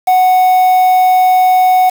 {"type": "tone with quantisation", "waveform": "triangle", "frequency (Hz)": 740, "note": "F#5", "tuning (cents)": 0, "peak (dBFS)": -4, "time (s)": [0.07, 1.9], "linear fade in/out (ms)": 10, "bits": 4, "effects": []}